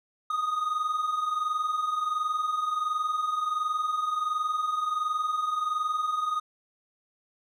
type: tone pair together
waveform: triangle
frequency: 1223.1 / 1244.5 Hz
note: D#6 / D#6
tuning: -30 / 0 cents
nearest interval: unison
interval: 30 cents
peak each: -31 / -25 dBFS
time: 0.3-6.4 s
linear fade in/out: 5 ms
effects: none